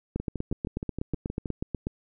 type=two click trains; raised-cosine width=3 ms; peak=-19 / -16 dBFS; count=9 / 15; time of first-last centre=0.2-1.458 / 0.16-1.869 s; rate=6.36 / 8.19 Hz; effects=none